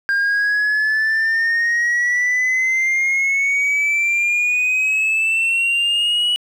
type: exponential sweep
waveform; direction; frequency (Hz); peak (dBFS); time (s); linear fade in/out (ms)
sine; up; 1600 to 2944; -12; 0.09-6.36; 0
effects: tanh soft clip ceiling -14 dBFS + 8-bit